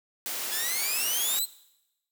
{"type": "noise", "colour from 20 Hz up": "white", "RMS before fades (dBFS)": -33, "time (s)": [0.26, 1.39], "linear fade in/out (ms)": 0}
{"type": "exponential sweep", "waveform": "5% pulse", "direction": "up", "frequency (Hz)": [1668, 4151], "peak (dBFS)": -19, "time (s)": [0.51, 1.46], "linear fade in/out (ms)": 20}
{"effects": ["noise-tail reverb RT60 0.9 s tail -19 dB re dry", "high-pass 300 Hz 12 dB/octave"]}